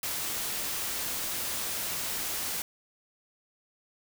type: noise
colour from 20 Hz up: white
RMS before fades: -33 dBFS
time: 0.03-2.62 s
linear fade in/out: 2 ms
effects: none